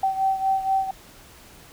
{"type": "beating tone pair", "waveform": "sine", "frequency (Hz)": [770, 774.2], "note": ["G5", "G5"], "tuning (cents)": [-31, -22], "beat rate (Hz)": 4.2, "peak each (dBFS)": [-21, -26], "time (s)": [0.03, 0.91], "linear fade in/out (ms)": 5, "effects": ["pink hiss -48 dBFS RMS until 1.72 s"]}